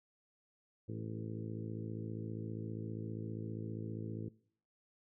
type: harmonic tone with a mistuned harmonic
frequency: 55 Hz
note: A1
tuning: in tune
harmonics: 2 / 3 / 4 / 5 / 6 / 7 / 8 / 9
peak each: -42 / -48 / -48 / -52 / -48 / -54 / -53 / -57 dBFS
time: 0.88-4.29 s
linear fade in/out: 10 ms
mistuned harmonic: 8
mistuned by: -19 cents
effects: noise-tail reverb RT60 0.6 s tail -22 dB re dry